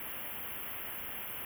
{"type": "band-stop noise", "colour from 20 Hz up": "white", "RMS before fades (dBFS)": -41, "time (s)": [0, 1.45], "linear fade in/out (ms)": 2, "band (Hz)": [3200, 11000], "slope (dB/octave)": 96, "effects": []}